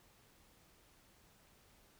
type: silence
effects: pink hiss -67 dBFS RMS until 1.99 s